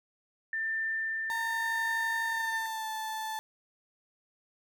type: tone with tremolo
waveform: sine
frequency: 1788 Hz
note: A6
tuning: 27 cents sharp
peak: -29 dBFS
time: 0.53-2.66 s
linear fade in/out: 2 ms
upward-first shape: sine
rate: 0.89 Hz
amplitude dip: 25%
type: tone with pitch glide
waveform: 35% pulse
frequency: 920 to 876.9 Hz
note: A#5 to A5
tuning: -23 to -6 cents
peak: -32 dBFS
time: 1.3-3.39 s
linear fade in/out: 0 ms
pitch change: -83 cents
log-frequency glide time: 2.25-2.89 s
effects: none